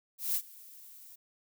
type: noise with ADSR envelope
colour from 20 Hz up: violet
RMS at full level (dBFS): -29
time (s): 0.18-1.16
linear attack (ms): 170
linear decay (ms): 66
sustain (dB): -23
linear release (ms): 11
effects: none